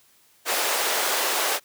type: high-pass noise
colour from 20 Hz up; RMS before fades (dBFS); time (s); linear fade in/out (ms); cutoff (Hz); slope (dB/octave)
pink; -24; 0.45-1.6; 50; 440; 24
effects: white hiss -59 dBFS RMS until 1.64 s + high-pass 60 Hz 12 dB/octave